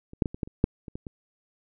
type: clicks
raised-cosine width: 3 ms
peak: -30 / -8 / -15 / -24 / -15 / -29 / -6 / -26 / -22 / -24 dBFS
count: 10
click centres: 0.134 / 0.222 / 0.258 / 0.345 / 0.432 / 0.475 / 0.641 / 0.882 / 0.955 / 1.068 s
effects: none